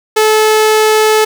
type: tone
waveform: sawtooth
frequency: 432.9 Hz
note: A4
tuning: 28 cents flat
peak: -3 dBFS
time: 0.16-1.25 s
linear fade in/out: 10 ms
effects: none

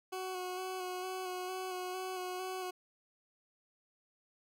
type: tone with vibrato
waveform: 20% pulse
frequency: 369.2 Hz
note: F#4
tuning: 4 cents flat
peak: -33 dBFS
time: 0.12-2.71 s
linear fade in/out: 10 ms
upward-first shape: square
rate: 2.2 Hz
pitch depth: 18 cents each way
effects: none

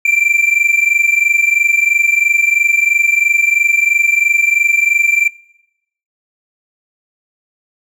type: tone pair together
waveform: triangle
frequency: 2349 / 2372 Hz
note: D7 / D7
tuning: 0 / +17 cents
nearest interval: unison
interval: 17 cents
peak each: -11 dBFS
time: 0.05-5.28 s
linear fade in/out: 5 ms
effects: noise-tail reverb RT60 0.8 s tail -22 dB re dry

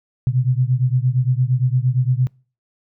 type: beating tone pair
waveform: sine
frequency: 123.5 / 132.2 Hz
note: B2 / C3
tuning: 0 / +18 cents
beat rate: 8.7 Hz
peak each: -17 / -18 dBFS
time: 0.27-2.27 s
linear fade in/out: 0 ms
effects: noise-tail reverb RT60 0.4 s tail -26 dB re dry

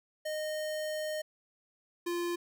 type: tone pair in turn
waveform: square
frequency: 616 / 347 Hz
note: D#5 / F4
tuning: -17 / -11 cents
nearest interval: minor seventh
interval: 994 cents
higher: first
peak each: -34 / -32 dBFS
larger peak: second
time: 0.25-1.22 / 2.06-2.36 s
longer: first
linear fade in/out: 10 ms
effects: none

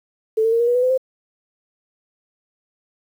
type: tone with pitch steps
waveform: sine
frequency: 440 / 450.8 / 461.9 / 473.2 / 484.8 / 496.7 / 508.9 / 521.4 Hz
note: A4 / A4 / A#4 / A#4 / B4 / B4 / C5 / C5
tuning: 0 / +42 / -16 / +26 / -32 / +10 / -48 / -6 cents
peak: -14 dBFS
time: 0.37-0.978 s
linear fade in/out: 10 ms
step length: 76 ms
effects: 8-bit

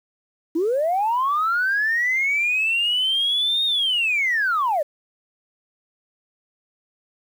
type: linear two-way sweep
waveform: sine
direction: up then down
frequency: 305.7 to 3729 to 550 Hz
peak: -17 dBFS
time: 0.55-4.83 s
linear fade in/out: 10 ms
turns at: 3.65 s
effects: tanh soft clip ceiling -14 dBFS + 8-bit

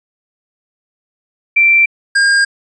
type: tone pair in turn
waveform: sine / square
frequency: 2349 / 1613.3 Hz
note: D7 / G6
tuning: 0 / +49 cents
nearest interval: perfect fifth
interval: 651 cents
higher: first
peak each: -6 / -9 dBFS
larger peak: first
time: 1.56-1.86 / 2.15-2.45 s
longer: neither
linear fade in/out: 10 ms
effects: resampled to 22050 Hz

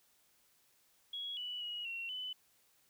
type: tone with pitch steps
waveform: sine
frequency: 3329 / 2956 / 2902 / 2733 / 3009 Hz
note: G#7 / F#7 / F#7 / F7 / F#7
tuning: +3 / -2 / -34 / -38 / +28 cents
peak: -39 dBFS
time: 1.13-2.33 s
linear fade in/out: 5 ms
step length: 240 ms
effects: white hiss -71 dBFS RMS until 2.89 s

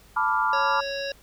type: chord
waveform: sine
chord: B half-diminished seventh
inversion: third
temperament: equal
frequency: 880 / 987.8 / 1174.7 / 1396.9 Hz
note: A5 / B5 / D6 / F6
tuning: 0 / 0 / 0 / 0 cents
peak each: -26 dBFS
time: 0.16-0.81 s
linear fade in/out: 10 ms
type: harmonic tone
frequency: 554 Hz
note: C#5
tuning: 1 cent flat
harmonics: 1 / 3 / 5 / 7 / 9 / 10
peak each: -30 / -35 / -37 / -38 / -40 / -40 dBFS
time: 0.53-1.12 s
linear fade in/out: 2 ms
effects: added 50 Hz sine -55 dBFS peak until 1.22 s + pink hiss -55 dBFS RMS until 1.22 s

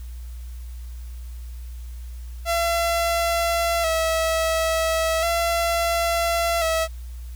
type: tone with vibrato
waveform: sawtooth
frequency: 663 Hz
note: E5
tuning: 10 cents sharp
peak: -16 dBFS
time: 2.45-6.88 s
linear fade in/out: 50 ms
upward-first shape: square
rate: 0.36 Hz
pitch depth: 37 cents each way
effects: added 60 Hz sine -32 dBFS peak until 7.35 s + white hiss -53 dBFS RMS until 7.35 s

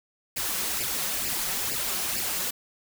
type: noise with flanger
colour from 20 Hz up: white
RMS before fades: -29 dBFS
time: 0.36-2.51 s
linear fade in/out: 10 ms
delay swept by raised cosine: 0.4 to 5.5 ms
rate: 2.2 Hz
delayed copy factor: +0.75
effects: none

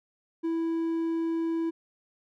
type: tone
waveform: triangle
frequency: 329.4 Hz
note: E4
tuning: 1 cent flat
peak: -24 dBFS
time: 0.43-1.71 s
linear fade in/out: 20 ms
effects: none

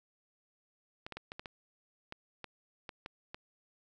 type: clicks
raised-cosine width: 0.3 ms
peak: -26 dBFS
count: 11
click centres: 1.065 / 1.123 / 1.17 / 1.319 / 1.395 / 1.458 / 2.124 / 2.443 / 2.892 / 3.061 / 3.345 s
effects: none

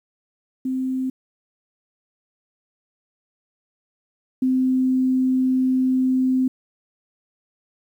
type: tone pair in turn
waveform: sine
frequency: 259.9 / 258.4 Hz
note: C4 / C4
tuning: -11 / -21 cents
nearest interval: unison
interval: 10 cents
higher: first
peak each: -21 / -16 dBFS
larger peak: second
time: 0.65-1.1 / 4.42-6.48 s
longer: second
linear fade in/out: 5 ms
effects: 9-bit

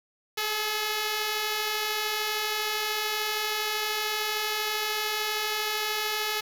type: beating tone pair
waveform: 5% pulse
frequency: 415.3 / 428.3 Hz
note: G#4 / A4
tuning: 0 / -47 cents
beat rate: 13 Hz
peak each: -25 / -16 dBFS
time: 0.37-6.41 s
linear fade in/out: 10 ms
effects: 8-bit

